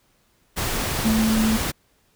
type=tone in noise; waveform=sine; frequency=220.3 Hz; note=A3; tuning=2 cents sharp; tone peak=-17 dBFS; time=1.04-1.58 s; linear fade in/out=20 ms; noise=pink; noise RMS=-25 dBFS; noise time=0.56-1.72 s; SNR=+5 dB; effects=pink hiss -63 dBFS RMS until 2.15 s